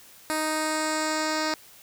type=tone with low-pass filter sweep; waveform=10% pulse; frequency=311.1 Hz; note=D#4; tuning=in tune; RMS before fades=-27 dBFS; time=0.3-1.54 s; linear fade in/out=0 ms; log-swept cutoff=11000 to 5800 Hz; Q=2.3; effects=white hiss -51 dBFS RMS until 1.82 s